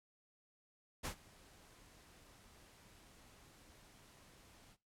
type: noise with ADSR envelope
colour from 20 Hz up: pink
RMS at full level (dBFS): -40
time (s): 1.03-4.77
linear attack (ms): 25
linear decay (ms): 90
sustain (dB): -23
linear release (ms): 53
effects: noise-tail reverb RT60 0.3 s tail -20 dB re dry + low-pass 12000 Hz 12 dB/octave